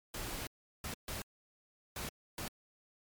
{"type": "noise bursts at uneven times", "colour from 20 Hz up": "pink", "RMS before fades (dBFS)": -41, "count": 5, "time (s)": [[0.14, 0.47], [0.84, 0.94], [1.08, 1.22], [1.96, 2.09], [2.38, 2.48]], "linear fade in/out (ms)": 2, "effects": ["MP3 96 kbps"]}